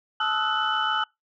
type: tone cluster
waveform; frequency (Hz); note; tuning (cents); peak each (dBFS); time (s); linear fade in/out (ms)
sine; 869 / 1270 / 1337 / 1480 / 2998; A5 / D#6 / E6 / F#6 / F#7; -22 / +35 / +24 / 0 / +22; -28; 0.2-1.04; 5
effects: noise-tail reverb RT60 0.2 s tail -26 dB re dry + tanh soft clip ceiling -13 dBFS